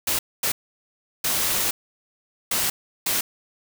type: noise bursts at uneven times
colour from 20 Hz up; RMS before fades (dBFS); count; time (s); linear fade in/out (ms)
white; -23; 5; 0.07-0.19 / 0.43-0.52 / 1.24-1.71 / 2.51-2.7 / 3.06-3.21; 5
effects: none